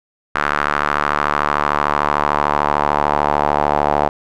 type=tone with band-pass filter sweep; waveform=sawtooth; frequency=73.42 Hz; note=D2; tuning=in tune; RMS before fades=-17 dBFS; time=0.35-4.09 s; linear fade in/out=5 ms; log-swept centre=1400 to 780 Hz; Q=2.8; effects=none